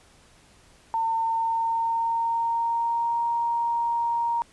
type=tone with pitch glide; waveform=sine; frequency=905 to 935.8 Hz; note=A5 to A#5; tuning=+48 to +6 cents; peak=-22 dBFS; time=0.94-4.42 s; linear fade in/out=0 ms; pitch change=+58 cents; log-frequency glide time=1.15-3.23 s; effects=pink hiss -56 dBFS RMS until 4.52 s + resampled to 24000 Hz